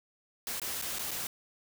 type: noise with dropouts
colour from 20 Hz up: white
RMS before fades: -36 dBFS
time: 0.47-1.27 s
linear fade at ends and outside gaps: 1 ms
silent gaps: 0.598-0.617 / 0.815-0.822 / 0.986-0.992 / 1.109-1.114 s
effects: none